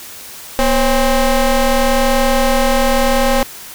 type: ring-modulated tone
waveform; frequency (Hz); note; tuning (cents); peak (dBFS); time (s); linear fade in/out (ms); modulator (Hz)
25% pulse; 261.6; C4; 0; -4; 0.59-3.43; 0; 282
effects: white hiss -33 dBFS RMS until 3.74 s